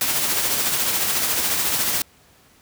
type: noise with tremolo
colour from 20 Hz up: white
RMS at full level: -20 dBFS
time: 0.01-2.02 s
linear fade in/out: 2 ms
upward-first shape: sine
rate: 14 Hz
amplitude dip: 35%
effects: pink hiss -54 dBFS RMS until 2.61 s + high-pass 60 Hz 12 dB/octave